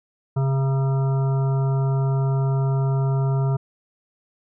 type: harmonic tone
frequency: 135 Hz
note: C#3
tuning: 45 cents flat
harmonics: 1 / 3 / 5 / 7 / 9 / 10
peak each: -18 / -31 / -34 / -36 / -41 / -42 dBFS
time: 0.36-3.57 s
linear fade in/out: 10 ms
effects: none